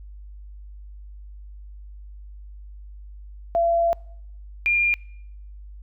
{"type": "tone pair in turn", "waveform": "sine", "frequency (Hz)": [678, 2404], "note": ["E5", "D7"], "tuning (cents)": [49, 40], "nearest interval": "octave + minor seventh", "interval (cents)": 2191, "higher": "second", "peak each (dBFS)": -17, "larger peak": "neither", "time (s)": [[3.55, 3.93], [4.66, 4.94]], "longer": "first", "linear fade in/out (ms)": 0, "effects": ["noise-tail reverb RT60 0.8 s tail -25 dB re dry", "added 50 Hz sine -38 dBFS peak until 5.82 s"]}